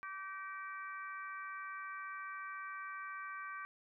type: harmonic tone with a mistuned harmonic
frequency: 386.5 Hz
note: G4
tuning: 24 cents flat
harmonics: 3 / 4 / 5 / 6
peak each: -45 / -47 / -53 / -53 dBFS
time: 0.03-3.65 s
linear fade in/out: 0 ms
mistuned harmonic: 5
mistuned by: -33 cents
effects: none